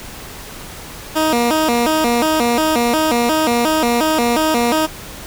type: tone with vibrato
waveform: 15% pulse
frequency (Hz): 273.1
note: C#4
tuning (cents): -26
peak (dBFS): -7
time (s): 1.15-4.87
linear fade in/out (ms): 20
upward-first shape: square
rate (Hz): 2.8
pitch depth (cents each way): 240
effects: pink hiss -33 dBFS RMS until 5.26 s